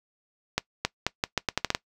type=accelerating click train; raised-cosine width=0.2 ms; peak=-6 dBFS; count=10; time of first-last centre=0.58-1.749 s; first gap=270 ms; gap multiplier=0.8; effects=noise-tail reverb RT60 0.1 s tail -21 dB re dry